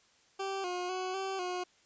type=tone with pitch steps; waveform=20% pulse; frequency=388.8 / 358.8 / 370.7 / 385.2 / 361 Hz; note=G4 / F4 / F#4 / G4 / F#4; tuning=-14 / +47 / +3 / -30 / -43 cents; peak=-29 dBFS; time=0.39-1.64 s; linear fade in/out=10 ms; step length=250 ms; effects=white hiss -66 dBFS RMS until 1.85 s + resampled to 16000 Hz